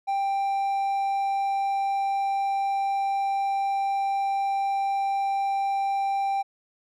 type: tone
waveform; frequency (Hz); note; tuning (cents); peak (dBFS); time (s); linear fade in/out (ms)
triangle; 788; G5; +9; -21; 0.07-6.43; 20
effects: none